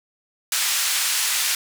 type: band-pass noise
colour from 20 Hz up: white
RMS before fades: -22 dBFS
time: 0.52-1.55 s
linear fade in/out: 2 ms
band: 1400 to 9800 Hz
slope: 12 dB/octave
effects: none